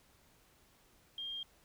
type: tone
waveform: sine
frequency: 3210 Hz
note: G7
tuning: 40 cents sharp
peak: -39 dBFS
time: 1.18-1.43 s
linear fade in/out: 2 ms
effects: pink hiss -67 dBFS RMS until 1.64 s